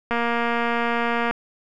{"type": "click train", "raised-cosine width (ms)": 0.5, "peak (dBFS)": -9, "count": 283, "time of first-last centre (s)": [0.11, 1.31], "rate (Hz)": 235, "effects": []}